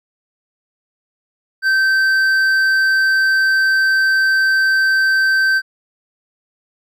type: tone with hard clipping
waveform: triangle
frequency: 1552 Hz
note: G6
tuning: 18 cents flat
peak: -13 dBFS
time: 1.62-5.62 s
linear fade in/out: 50 ms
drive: 9 dB
effects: none